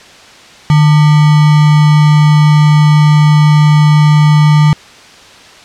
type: tone with sample-and-hold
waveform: sine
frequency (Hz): 151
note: D3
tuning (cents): +48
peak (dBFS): -3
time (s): 0.7-4.73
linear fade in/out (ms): 0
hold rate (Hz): 1050
effects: white hiss -36 dBFS RMS until 5.64 s + low-pass 5000 Hz 12 dB/octave